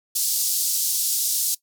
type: band-pass noise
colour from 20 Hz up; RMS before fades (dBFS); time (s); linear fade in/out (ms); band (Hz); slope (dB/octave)
white; -23; 0.15-1.55; 10; 4400 to 15000; 24
effects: noise-tail reverb RT60 0.1 s tail -19 dB re dry